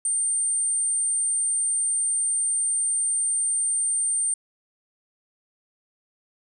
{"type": "tone", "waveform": "sine", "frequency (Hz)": 8870, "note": "C#9", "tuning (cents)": 0, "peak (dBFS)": -21, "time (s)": [0.05, 4.34], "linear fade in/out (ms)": 2, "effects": []}